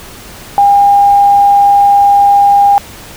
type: tone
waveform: sine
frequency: 806 Hz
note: G5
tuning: 48 cents sharp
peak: -3 dBFS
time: 0.58-2.78 s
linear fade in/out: 0 ms
effects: pink hiss -31 dBFS RMS until 3.16 s